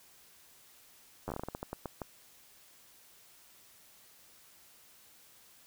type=slowing click train; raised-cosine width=1 ms; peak=-23 dBFS; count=14; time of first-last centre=1.28-2.018 s; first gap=10 ms; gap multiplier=1.26; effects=white hiss -60 dBFS RMS until 5.66 s